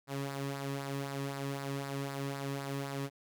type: tone with flanger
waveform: sawtooth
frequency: 138.59 Hz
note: C#3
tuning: in tune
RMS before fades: -38 dBFS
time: 0.07-3.1 s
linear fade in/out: 50 ms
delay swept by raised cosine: 0.31 to 1.41 ms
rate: 3.9 Hz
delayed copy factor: -0.55
effects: none